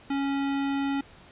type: tone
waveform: square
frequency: 277.2 Hz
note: C#4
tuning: in tune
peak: -26 dBFS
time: 0.1-1.01 s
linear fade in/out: 5 ms
effects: pink hiss -52 dBFS RMS until 1.31 s + resampled to 8000 Hz